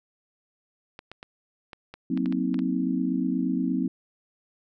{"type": "clicks", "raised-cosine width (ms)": 0.3, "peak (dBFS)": -24, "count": 10, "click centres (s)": [0.991, 1.116, 1.229, 1.732, 1.94, 2.175, 2.259, 2.325, 2.543, 2.591]}
{"type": "chord", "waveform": "sine", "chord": "C half-diminished seventh", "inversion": "second", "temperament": "equal with one note detuned", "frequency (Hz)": [185, 233.1, 261.6, 317.3], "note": ["Gb3", "Bb3", "C4", "Eb4"], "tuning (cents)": [0, 0, 0, 34], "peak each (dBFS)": [-29, -31, -26, -31], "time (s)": [2.1, 3.88], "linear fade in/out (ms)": 5}
{"effects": []}